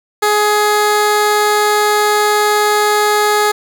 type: tone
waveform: 15% pulse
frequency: 419.2 Hz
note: G#4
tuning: 16 cents sharp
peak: -4 dBFS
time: 0.22-3.52 s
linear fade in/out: 10 ms
effects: none